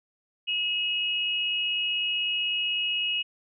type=tone pair together; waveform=sine; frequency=2580 / 2896 Hz; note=E7 / F#7; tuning=-38 / -38 cents; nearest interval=major second; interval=200 cents; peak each=-30 / -26 dBFS; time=0.47-3.23 s; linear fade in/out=20 ms; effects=none